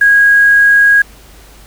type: tone with quantisation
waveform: sine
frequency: 1644 Hz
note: G#6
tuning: 18 cents flat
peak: -4 dBFS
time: 0.01-1.02 s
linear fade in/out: 5 ms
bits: 5
effects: added 50 Hz sine -39 dBFS peak until 1.66 s + pink hiss -41 dBFS RMS until 1.66 s